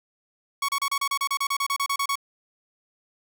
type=tone bursts; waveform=sawtooth; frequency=1113 Hz; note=C#6; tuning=7 cents sharp; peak=-19 dBFS; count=16; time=0.62-2.156 s; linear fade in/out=5 ms; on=66 ms; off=32 ms; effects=8-bit